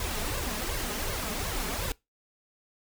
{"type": "noise with flanger", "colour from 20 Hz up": "pink", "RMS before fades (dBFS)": -32, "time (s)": [0, 1.92], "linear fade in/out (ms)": 2, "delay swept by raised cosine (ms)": [1.8, 4.8], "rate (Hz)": 2.7, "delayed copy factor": 0.7, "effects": ["noise-tail reverb RT60 0.2 s tail -22 dB re dry"]}